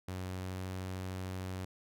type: tone with pitch glide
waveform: sawtooth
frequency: 92.5 to 93.2 Hz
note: F#2 to F#2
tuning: 0 to +13 cents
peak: -34 dBFS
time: 0.08-1.65 s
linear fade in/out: 5 ms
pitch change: +13 cents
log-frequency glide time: 0.31-0.65 s
effects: none